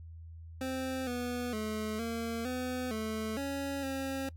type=tone with pitch steps; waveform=25% pulse; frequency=261.6 / 245 / 215.5 / 229.9 / 252.8 / 218.6 / 277.5 / 269.2 Hz; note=C4 / B3 / A3 / A#3 / B3 / A3 / C#4 / C4; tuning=0 / -14 / -36 / -24 / +41 / -11 / +2 / +49 cents; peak=-30 dBFS; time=0.61-4.29 s; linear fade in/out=2 ms; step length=460 ms; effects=noise-tail reverb RT60 0.1 s tail -22 dB re dry + added 82 Hz sine -45 dBFS peak until 4.36 s